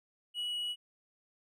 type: tone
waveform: triangle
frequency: 2924 Hz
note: F#7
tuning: 21 cents flat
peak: -32 dBFS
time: 0.34-0.76 s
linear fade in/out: 50 ms
effects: none

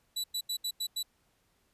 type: tone bursts at uneven times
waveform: sawtooth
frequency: 3951 Hz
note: B7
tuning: in tune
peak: -28 dBFS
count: 6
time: 0.16-0.24 / 0.34-0.41 / 0.49-0.57 / 0.64-0.71 / 0.8-0.87 / 0.96-1.03 s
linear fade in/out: 10 ms
effects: pink hiss -72 dBFS RMS until 1.73 s + resampled to 32000 Hz

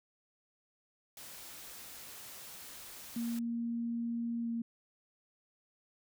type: noise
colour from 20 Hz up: white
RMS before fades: -49 dBFS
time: 1.17-3.39 s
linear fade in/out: 2 ms
type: tone with pitch glide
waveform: sine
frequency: 233.8 to 231.8 Hz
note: A#3 to A#3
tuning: +5 to -10 cents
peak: -33 dBFS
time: 3.16-4.62 s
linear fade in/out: 5 ms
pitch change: -15 cents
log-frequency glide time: 4.42-4.48 s
effects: none

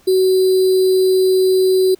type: tone with sample-and-hold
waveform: sine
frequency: 374.7 Hz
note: F#4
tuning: 22 cents sharp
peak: -10 dBFS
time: 0.07-1.95 s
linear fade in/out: 10 ms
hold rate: 4410 Hz
effects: pink hiss -52 dBFS RMS until 1.99 s

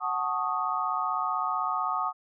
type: chord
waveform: sine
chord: D# half-diminished seventh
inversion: first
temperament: equal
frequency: 740 / 880 / 1108.7 / 1244.5 Hz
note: F#5 / A5 / C#6 / D#6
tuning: 0 / 0 / 0 / 0 cents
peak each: -33 / -34 / -32 / -29 dBFS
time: 0-2.13 s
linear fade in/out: 50 ms
effects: none

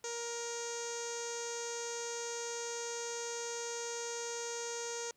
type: tone with low-pass filter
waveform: sawtooth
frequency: 470 Hz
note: A#4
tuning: 14 cents sharp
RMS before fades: -40 dBFS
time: 0.04-5.11 s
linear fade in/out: 2 ms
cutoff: 6600 Hz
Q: 9
effects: pink hiss -72 dBFS RMS until 5.16 s + high-pass 80 Hz 12 dB/octave

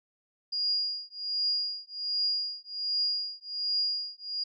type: tone with tremolo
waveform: sine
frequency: 4849 Hz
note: D#8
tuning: 45 cents flat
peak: -24 dBFS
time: 0.52-4.44 s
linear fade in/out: 10 ms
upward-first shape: triangle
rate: 1.3 Hz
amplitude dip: 100%
effects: none

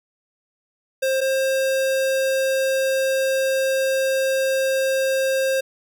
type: tone pair in turn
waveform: square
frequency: 530 / 532.2 Hz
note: C5 / C5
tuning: +22 / +29 cents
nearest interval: unison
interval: 7 cents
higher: second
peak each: -19 dBFS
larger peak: neither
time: 1.02-1.21 / 1.21-5.61 s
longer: second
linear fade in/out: 10 ms
effects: none

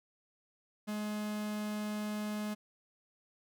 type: tone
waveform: 45% pulse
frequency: 210.8 Hz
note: G#3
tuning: 26 cents sharp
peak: -35 dBFS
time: 0.87-2.55 s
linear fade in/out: 20 ms
effects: none

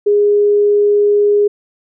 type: tone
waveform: sine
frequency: 412 Hz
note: G#4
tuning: 14 cents flat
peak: -8 dBFS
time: 0.06-1.48 s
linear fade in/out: 10 ms
effects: none

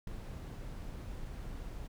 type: noise with ADSR envelope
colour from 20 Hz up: brown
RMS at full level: -36 dBFS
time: 0.07-1.88 s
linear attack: 4 ms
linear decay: 6 ms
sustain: -7 dB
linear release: 16 ms
effects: none

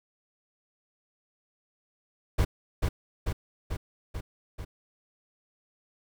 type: noise with echo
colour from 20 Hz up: brown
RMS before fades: -23 dBFS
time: 2.38-2.45 s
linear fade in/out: 10 ms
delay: 440 ms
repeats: 5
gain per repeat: -3 dB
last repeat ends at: 4.65 s
effects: none

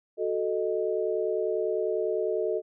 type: chord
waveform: sine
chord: D# diminished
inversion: first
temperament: equal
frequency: 370 / 440 / 622.3 Hz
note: F#4 / A4 / D#5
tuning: 0 / 0 / 0 cents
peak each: -30 / -28 / -31 dBFS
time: 0.17-2.62 s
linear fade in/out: 50 ms
effects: none

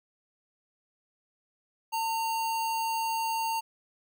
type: tone with sample-and-hold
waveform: sine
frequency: 903 Hz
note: A5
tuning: 45 cents sharp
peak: -27 dBFS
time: 1.92-3.61 s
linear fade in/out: 20 ms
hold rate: 3675 Hz
effects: none

